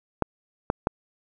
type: clicks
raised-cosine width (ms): 1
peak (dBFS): -7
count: 3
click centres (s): 0.223 / 0.701 / 0.871
effects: none